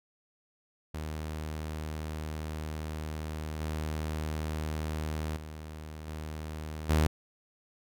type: tone with level steps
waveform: sawtooth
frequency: 77.5 Hz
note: D#2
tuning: 6 cents flat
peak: -31 / -28 / -37 / -33 / -19 dBFS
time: 0.94-7.07 s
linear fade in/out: 5 ms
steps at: 3.6 / 5.36 / 6.07 / 6.89 s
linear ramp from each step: 10 ms
effects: none